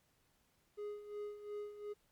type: tone with tremolo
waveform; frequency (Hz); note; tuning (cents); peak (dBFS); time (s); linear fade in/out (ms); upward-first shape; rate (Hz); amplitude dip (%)
triangle; 415.3; G#4; 0; -38; 0.77-1.94; 20; sine; 2.8; 70
effects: pink hiss -75 dBFS RMS until 2.11 s + MP3 96 kbps